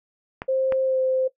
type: clicks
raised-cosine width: 0.5 ms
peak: -15 dBFS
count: 2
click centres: 0.419 / 0.723 s
type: tone with pitch glide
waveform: sine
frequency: 527 to 520.3 Hz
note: C5 to C5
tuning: +12 to -10 cents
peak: -19 dBFS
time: 0.48-1.28 s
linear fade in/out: 10 ms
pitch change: -22 cents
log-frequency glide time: 0.84-0.99 s
effects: noise-tail reverb RT60 0.1 s tail -17 dB re dry